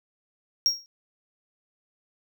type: tone with exponential decay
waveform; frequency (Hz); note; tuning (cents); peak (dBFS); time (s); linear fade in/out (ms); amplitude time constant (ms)
triangle; 5588; F8; 0; -14; 0.66-0.86; 0; 42
effects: none